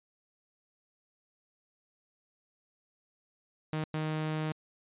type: tone bursts at uneven times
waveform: sawtooth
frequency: 155.56 Hz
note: D#3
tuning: in tune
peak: -27 dBFS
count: 2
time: 3.73-3.84 / 3.94-4.52 s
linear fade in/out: 0 ms
effects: resampled to 8000 Hz